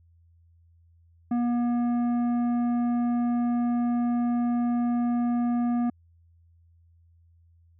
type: tone with tanh clipping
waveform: sine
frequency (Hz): 240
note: B3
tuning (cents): -49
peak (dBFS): -24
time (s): 1.31-5.9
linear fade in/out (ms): 5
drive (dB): 10
effects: added 84 Hz sine -56 dBFS peak until 7.79 s